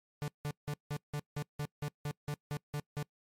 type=tone bursts; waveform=45% pulse; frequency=146.83 Hz; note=D3; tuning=in tune; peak=-34 dBFS; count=13; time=0.22-3.027 s; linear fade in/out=0 ms; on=59 ms; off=170 ms; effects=noise-tail reverb RT60 0.1 s tail -24 dB re dry + MP3 64 kbps